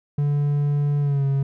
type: tone with pitch glide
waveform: triangle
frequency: 144.9 to 137.72 Hz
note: D3 to C#3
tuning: -23 to -11 cents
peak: -16 dBFS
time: 0.18-1.43 s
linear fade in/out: 5 ms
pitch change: -88 cents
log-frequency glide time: 1-1.25 s
effects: none